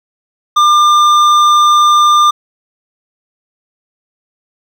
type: tone with hard clipping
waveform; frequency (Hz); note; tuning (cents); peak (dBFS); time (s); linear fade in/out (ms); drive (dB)
triangle; 1198; D6; +34; -7; 0.56-2.31; 10; 13
effects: none